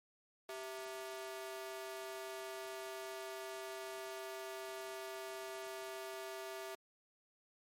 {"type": "ring-modulated tone", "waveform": "sawtooth", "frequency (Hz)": 523.3, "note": "C5", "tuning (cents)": 0, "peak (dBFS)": -37, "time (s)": [0.49, 6.75], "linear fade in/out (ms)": 2, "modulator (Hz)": 134, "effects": ["MP3 64 kbps"]}